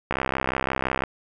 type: click train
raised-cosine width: 0.5 ms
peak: -8 dBFS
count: 62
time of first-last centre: 0.11-1.037 s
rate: 65.8 Hz
effects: none